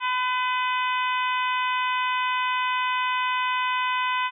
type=harmonic tone; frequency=504 Hz; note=B4; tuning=35 cents sharp; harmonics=2 / 3 / 4 / 5 / 6 / 7; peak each=-24 / -31 / -32 / -31 / -34 / -39 dBFS; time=0-4.31 s; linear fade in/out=50 ms; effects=none